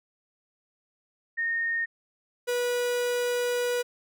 sine / 45% pulse tone pair in turn, 1842 / 487.9 Hz, A#6 / B4, -21 / -21 cents, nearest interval octave + major seventh, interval 2300 cents, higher first, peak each -25 / -25 dBFS, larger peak neither, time 1.37-1.86 / 2.47-3.83 s, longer second, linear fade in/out 20 ms, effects none

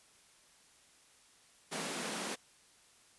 pink high-pass noise, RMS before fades -39 dBFS, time 1.71-2.36 s, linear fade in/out 20 ms, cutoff 160 Hz, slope 96 dB/octave, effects white hiss -64 dBFS RMS until 3.18 s + resampled to 24000 Hz

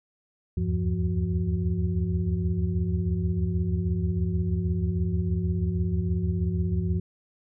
sine tone cluster, 75.1 / 81.4 / 97.8 / 173.9 / 368.1 Hz, D2 / E2 / G2 / F3 / F#4, +39 / -21 / -4 / -7 / -9 cents, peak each -32 / -29 / -28 / -28 / -37 dBFS, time 0.57-7 s, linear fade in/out 5 ms, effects none

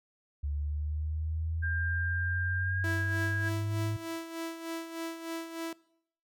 sine exponential sweep, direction up, 71.7 to 106.8 Hz, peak -30 dBFS, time 0.43-3.97 s, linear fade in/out 10 ms
sine tone with pitch glide, 1597 to 1639.1 Hz, G6 to G#6, +32 to -23 cents, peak -32 dBFS, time 1.62-3.5 s, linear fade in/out 20 ms, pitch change +45 cents, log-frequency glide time 2.56-2.87 s
sawtooth tone with tremolo, 329.6 Hz, E4, in tune, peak -30 dBFS, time 2.84-5.73 s, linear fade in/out 2 ms, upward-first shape sine, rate 3.3 Hz, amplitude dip 65%
effects noise-tail reverb RT60 0.7 s tail -22 dB re dry

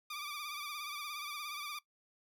15% pulse tone with vibrato, 1181 Hz, D6, 9 cents sharp, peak -34 dBFS, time 0.1-1.79 s, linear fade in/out 5 ms, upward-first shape sine, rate 17 Hz, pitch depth 61 cents each way, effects noise-tail reverb RT60 0.1 s tail -19 dB re dry

